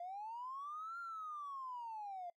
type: linear two-way sweep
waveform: triangle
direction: up then down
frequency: 685 to 1396.9 to 685 Hz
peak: -40 dBFS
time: 0-2.3 s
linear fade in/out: 5 ms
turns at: 0.99 s
effects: noise-tail reverb RT60 0.1 s tail -24 dB re dry + tanh soft clip ceiling -41 dBFS